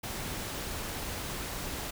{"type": "noise", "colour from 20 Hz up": "pink", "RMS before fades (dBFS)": -37, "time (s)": [0.03, 1.91], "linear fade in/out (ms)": 10, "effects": []}